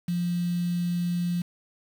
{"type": "tone with quantisation", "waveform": "sine", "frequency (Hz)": 174.61, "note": "F3", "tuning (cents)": 0, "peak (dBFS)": -24, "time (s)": [0.08, 1.42], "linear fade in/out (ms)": 5, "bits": 7, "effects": []}